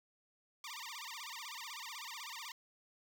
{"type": "tone with vibrato", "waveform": "10% pulse", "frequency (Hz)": 1046.5, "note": "C6", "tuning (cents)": 0, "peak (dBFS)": -36, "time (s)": [0.64, 2.52], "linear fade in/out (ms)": 2, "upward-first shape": "sine", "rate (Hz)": 16, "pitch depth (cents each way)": 260, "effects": []}